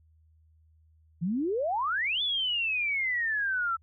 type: exponential two-way sweep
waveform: sine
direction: up then down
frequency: 158.2 to 3520 to 1316 Hz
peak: -26 dBFS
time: 1.21-3.77 s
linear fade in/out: 20 ms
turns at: 2.22 s
effects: added 79 Hz sine -59 dBFS peak until 3.82 s